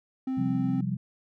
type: tone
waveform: triangle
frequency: 261.6 Hz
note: C4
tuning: in tune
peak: -25 dBFS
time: 0.27-0.81 s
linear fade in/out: 5 ms
type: chord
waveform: sine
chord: C suspended fourth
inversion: none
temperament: equal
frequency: 130.81 / 174.61 / 196 Hz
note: C3 / F3 / G3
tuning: 0 / 0 / 0 cents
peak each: -31 dBFS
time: 0.37-0.97 s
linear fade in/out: 10 ms
effects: none

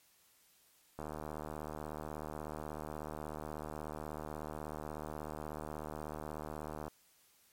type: click train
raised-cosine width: 1 ms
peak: -28 dBFS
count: 451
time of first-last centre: 0.99-6.88 s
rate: 76.4 Hz
effects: white hiss -68 dBFS RMS until 7.52 s + MP3 64 kbps

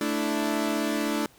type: chord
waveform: sawtooth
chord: A suspended fourth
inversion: none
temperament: equal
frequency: 220 / 293.7 / 329.6 Hz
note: A3 / D4 / E4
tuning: 0 / 0 / 0 cents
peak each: -26 / -24 / -27 dBFS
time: 0.01-1.26 s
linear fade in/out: 2 ms
effects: pink hiss -56 dBFS RMS until 1.38 s

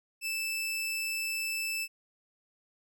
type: tone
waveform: sawtooth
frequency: 2637 Hz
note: E7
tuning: in tune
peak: -28 dBFS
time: 0.21-1.88 s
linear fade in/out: 50 ms
effects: none

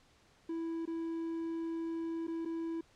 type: tone with dropouts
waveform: triangle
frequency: 329.6 Hz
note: E4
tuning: in tune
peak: -33 dBFS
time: 0.49-2.81 s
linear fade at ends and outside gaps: 5 ms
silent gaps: 0.855-0.875 / 2.27-2.279 / 2.451-2.457 s
effects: pink hiss -66 dBFS RMS until 2.95 s + low-pass 7000 Hz 12 dB/octave

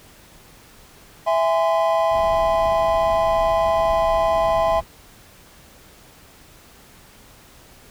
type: chord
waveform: triangle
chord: E augmented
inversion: none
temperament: just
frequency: 659.3 / 824.1 / 1030.1 Hz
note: E5 / G#5 / B#5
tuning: 0 / -14 / -27 cents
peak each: -16 / -21 / -21 dBFS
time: 1.26-4.81 s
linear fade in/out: 20 ms
type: noise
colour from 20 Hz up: brown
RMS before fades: -33 dBFS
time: 2.1-4.85 s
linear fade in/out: 50 ms
effects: pink hiss -48 dBFS RMS until 7.9 s

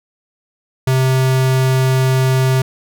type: tone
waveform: square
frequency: 130.81 Hz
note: C3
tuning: in tune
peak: -12 dBFS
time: 0.87-2.62 s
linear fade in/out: 5 ms
effects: none

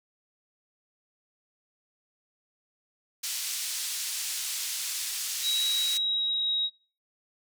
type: band-pass noise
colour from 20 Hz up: pink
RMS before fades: -33 dBFS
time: 3.23-5.98 s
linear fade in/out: 10 ms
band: 4100 to 12000 Hz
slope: 12 dB/octave
type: tone with pitch glide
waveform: sine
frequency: 3859 to 3806 Hz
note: B7 to A#7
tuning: -41 to +35 cents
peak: -25 dBFS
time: 5.42-6.7 s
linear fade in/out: 50 ms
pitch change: -24 cents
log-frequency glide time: 5.65-6.57 s
effects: noise-tail reverb RT60 0.4 s tail -23 dB re dry

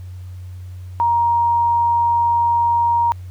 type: tone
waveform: sine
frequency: 940 Hz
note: A#5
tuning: 14 cents sharp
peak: -13 dBFS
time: 1-3.12 s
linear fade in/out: 0 ms
effects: added 91 Hz sine -30 dBFS peak until 3.3 s + pink hiss -54 dBFS RMS until 3.3 s

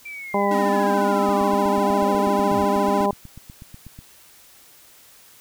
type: linear sweep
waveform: sine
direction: down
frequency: 2359 to 56 Hz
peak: -32 dBFS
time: 0.05-2.63 s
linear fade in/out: 10 ms
type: harmonic tone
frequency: 201 Hz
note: G3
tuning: 44 cents sharp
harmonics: 1 / 2 / 3 / 4 / 5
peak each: -24 / -24 / -24 / -24 / -24 dBFS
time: 0.34-3.11 s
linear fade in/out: 2 ms
type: tone with vibrato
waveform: square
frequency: 277.2 Hz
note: C#4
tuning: in tune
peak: -26 dBFS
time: 0.51-3.06 s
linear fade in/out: 2 ms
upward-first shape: sine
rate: 14 Hz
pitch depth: 180 cents each way
type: click train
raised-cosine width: 5 ms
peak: -27 dBFS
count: 23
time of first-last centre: 1.29-3.989 s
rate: 8.15 Hz
effects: white hiss -50 dBFS RMS until 5.4 s

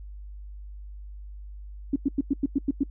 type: tone bursts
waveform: sine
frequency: 277.6 Hz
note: C#4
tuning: 3 cents sharp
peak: -19 dBFS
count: 8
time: 1.93-2.835 s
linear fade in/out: 5 ms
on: 30 ms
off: 95 ms
effects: noise-tail reverb RT60 0.1 s tail -25 dB re dry + added 50 Hz sine -38 dBFS peak until 2.9 s

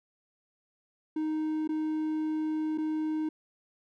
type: tone with dropouts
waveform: triangle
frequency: 311.1 Hz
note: D#4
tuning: in tune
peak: -26 dBFS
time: 1.16-3.29 s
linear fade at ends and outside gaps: 5 ms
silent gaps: 1.676-1.69 / 2.777-2.782 s
effects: none

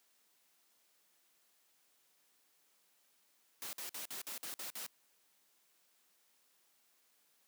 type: noise bursts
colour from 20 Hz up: white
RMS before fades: -44 dBFS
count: 8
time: 3.62-4.864 s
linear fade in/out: 0 ms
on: 110 ms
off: 52 ms
effects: white hiss -73 dBFS RMS until 7.47 s + high-pass 200 Hz 12 dB/octave

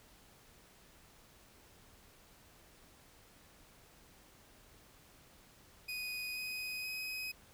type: tone with pitch steps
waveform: 30% pulse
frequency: 2489 / 2506 / 2524 Hz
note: D#7 / D#7 / D#7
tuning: 0 / +12 / +24 cents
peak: -36 dBFS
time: 5.88-7.32 s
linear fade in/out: 10 ms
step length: 480 ms
effects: pink hiss -62 dBFS RMS until 7.53 s

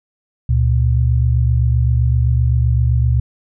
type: tone pair together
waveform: sine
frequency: 71.2 / 118.95 Hz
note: C#2 / A#2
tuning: +47 / +35 cents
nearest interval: major sixth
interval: 888 cents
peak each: -14 dBFS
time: 0.49-3.2 s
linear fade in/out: 5 ms
effects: none

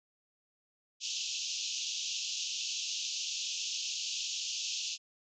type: band-pass noise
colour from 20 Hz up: white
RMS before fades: -37 dBFS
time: 1-4.98 s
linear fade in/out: 50 ms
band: 2600 to 6900 Hz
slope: 96 dB/octave
effects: none

